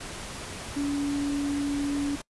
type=tone in noise; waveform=sine; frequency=284.8 Hz; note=C#4; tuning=47 cents sharp; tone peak=-25 dBFS; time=0.76-2.16 s; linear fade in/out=10 ms; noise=pink; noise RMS=-38 dBFS; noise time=0-2.22 s; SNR=+10 dB; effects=noise-tail reverb RT60 0.1 s tail -23 dB re dry + resampled to 24000 Hz